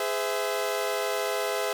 sawtooth chord, Ab augmented, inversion none, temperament equal with one note detuned, 415.3 / 511.3 / 659.3 Hz, Ab4 / C5 / E5, 0 / -40 / 0 cents, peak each -27 dBFS, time 0-1.73 s, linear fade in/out 2 ms, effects 8-bit

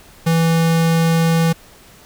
square tone, 164.81 Hz, E3, in tune, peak -13 dBFS, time 0.26-1.53 s, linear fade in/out 10 ms, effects pink hiss -45 dBFS RMS until 2.05 s

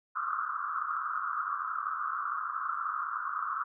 white band-pass noise, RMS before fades -34 dBFS, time 0.15-3.64 s, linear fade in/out 10 ms, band 1100 to 1400 Hz, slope 96 dB/octave, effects none

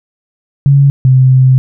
sine tone pair in turn, 139.7 / 130.07 Hz, C#3 / C3, +14 / -10 cents, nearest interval minor second, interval 124 cents, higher first, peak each -3 dBFS, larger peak neither, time 0.66-0.9 / 1.05-1.58 s, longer second, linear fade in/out 0 ms, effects none

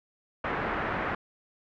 white low-pass noise, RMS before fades -31 dBFS, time 0.44-1.15 s, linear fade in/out 5 ms, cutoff 1800 Hz, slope 24 dB/octave, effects none

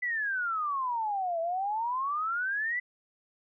sine exponential two-way sweep, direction down then up, 2012 to 652 to 2012 Hz, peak -28 dBFS, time 0.02-2.8 s, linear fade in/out 10 ms, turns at 1.4 s, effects none

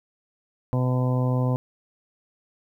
harmonic tone, 126.7 Hz, B2, 45 cents sharp, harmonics 1 / 2 / 3 / 4 / 5 / 6 / 7 / 8, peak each -21 / -28 / -38 / -31 / -36 / -41 / -38 / -37 dBFS, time 0.73-1.56 s, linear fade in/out 0 ms, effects 10-bit

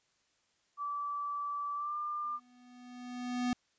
sine tone with pitch glide, 1158 to 1196.8 Hz, D6 to D6, -25 to +32 cents, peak -34 dBFS, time 0.77-2.4 s, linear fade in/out 50 ms, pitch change +57 cents, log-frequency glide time 1.75-1.96 s
square tone with exponential growth, 246.9 Hz, B3, in tune, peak -29 dBFS, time 2.24-3.53 s, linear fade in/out 0 ms, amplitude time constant 280 ms
effects white hiss -74 dBFS RMS until 3.78 s + resampled to 16000 Hz

